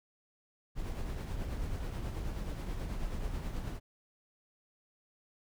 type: noise with tremolo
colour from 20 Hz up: brown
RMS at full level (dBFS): -35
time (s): 0.75-3.8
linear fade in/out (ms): 50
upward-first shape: triangle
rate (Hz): 9.3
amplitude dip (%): 45
effects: none